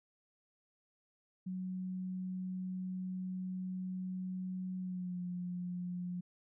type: tone with pitch glide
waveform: sine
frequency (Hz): 185 to 178.39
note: F#3 to F3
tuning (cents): 0 to +37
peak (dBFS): -37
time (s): 1.46-6.21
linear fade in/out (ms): 10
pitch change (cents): -63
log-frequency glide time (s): 4.79-5.2
effects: none